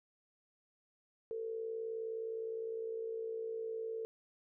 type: tone with amplitude modulation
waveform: sine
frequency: 449.7 Hz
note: A4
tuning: 38 cents sharp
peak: -35 dBFS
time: 1.31-4.05 s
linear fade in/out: 0 ms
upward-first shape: sine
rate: 59.6 Hz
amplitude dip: 55%
effects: none